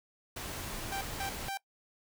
pink noise, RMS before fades -40 dBFS, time 0.36-1.49 s, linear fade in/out 5 ms
sawtooth tone bursts, 784 Hz, G5, in tune, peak -31 dBFS, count 3, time 0.92-1.573 s, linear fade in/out 2 ms, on 91 ms, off 190 ms
effects noise-tail reverb RT60 0.1 s tail -21 dB re dry

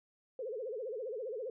sine tone with vibrato, 471.9 Hz, A#4, 21 cents sharp, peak -37 dBFS, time 0.39-1.5 s, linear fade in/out 2 ms, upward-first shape sine, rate 15 Hz, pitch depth 220 cents each way, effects none

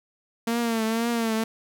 sawtooth tone with vibrato, 228.4 Hz, A#3, 35 cents flat, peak -19 dBFS, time 0.47-1.44 s, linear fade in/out 5 ms, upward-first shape triangle, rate 2 Hz, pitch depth 71 cents each way, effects none

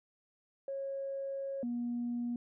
sine tone pair in turn, 547 / 239.9 Hz, C#5 / A#3, -23 / +50 cents, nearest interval octave + major second, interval 1427 cents, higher first, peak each -35 / -32 dBFS, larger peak second, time 0.68-1.63 / 1.63-2.36 s, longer first, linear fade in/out 2 ms, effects tanh soft clip ceiling -29 dBFS

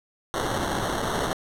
violet noise with sample-and-hold, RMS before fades -27 dBFS, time 0.34-1.33 s, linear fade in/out 0 ms, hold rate 2450 Hz, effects low-pass 12000 Hz 12 dB/octave

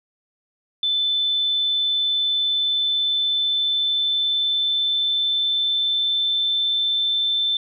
sine tone with pitch glide, 3520 to 3544 Hz, A7 to A7, 0 to +12 cents, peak -18 dBFS, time 0.83-7.57 s, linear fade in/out 2 ms, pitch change +12 cents, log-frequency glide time 2.38-7.18 s, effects none

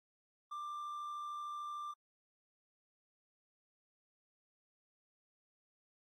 triangle tone with amplitude modulation, 1185 Hz, D6, 15 cents sharp, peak -38 dBFS, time 0.51-1.94 s, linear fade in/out 10 ms, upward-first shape sine, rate 73.3 Hz, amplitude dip 25%, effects AAC 48 kbps

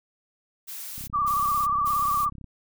blue noise bursts, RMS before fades -37 dBFS, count 3, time 0.67-2.26 s, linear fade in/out 20 ms, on 410 ms, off 180 ms
click train, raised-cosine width 5 ms, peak -30 dBFS, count 50, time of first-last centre 0.98-2.443 s, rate 33.5 Hz
sine tone with vibrato, 1167 Hz, D6, 11 cents flat, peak -21 dBFS, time 1.13-2.3 s, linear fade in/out 20 ms, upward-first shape sine, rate 17 Hz, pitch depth 58 cents each way
effects none

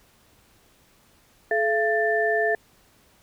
sine tone cluster, 429.9 / 680 / 1774 Hz, A4 / F5 / A6, -40 / -46 / +14 cents, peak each -24 dBFS, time 1.51-2.55 s, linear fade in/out 2 ms, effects pink hiss -59 dBFS RMS until 3.22 s

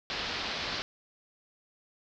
white low-pass noise, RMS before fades -35 dBFS, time 0.1-0.82 s, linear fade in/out 0 ms, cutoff 5000 Hz, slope 48 dB/octave, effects none

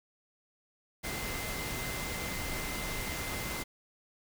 sine tone in noise, 2072 Hz, C7, 17 cents flat, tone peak -42 dBFS, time 1.03-3.64 s, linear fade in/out 20 ms, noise pink, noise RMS -37 dBFS, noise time 1.03-3.64 s, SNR -8 dB, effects none

